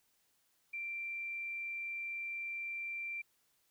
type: tone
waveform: sine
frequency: 2357 Hz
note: D7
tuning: 6 cents sharp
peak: -38 dBFS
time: 0.73-3.22 s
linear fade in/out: 10 ms
effects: white hiss -75 dBFS RMS until 3.7 s